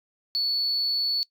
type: tone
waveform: sine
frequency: 4435 Hz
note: C#8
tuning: in tune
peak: -21 dBFS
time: 0.35-1.23 s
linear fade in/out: 0 ms
effects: noise-tail reverb RT60 0.1 s tail -23 dB re dry + tanh soft clip ceiling -19 dBFS